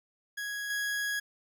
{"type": "tone with level steps", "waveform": "40% pulse", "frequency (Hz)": 1661.2, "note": "G#6", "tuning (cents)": 0, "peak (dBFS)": [-33, -29], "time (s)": [0.37, 1.2], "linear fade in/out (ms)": 10, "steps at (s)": 0.7, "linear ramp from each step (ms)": 2, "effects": []}